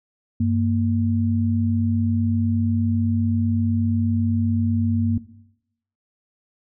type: tone pair together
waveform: sine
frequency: 96.81 / 232 Hz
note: G2 / A#3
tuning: -21 / -8 cents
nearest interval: octave + minor third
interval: 1513 cents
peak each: -20 dBFS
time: 0.4-5.18 s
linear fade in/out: 5 ms
effects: noise-tail reverb RT60 0.8 s tail -17 dB re dry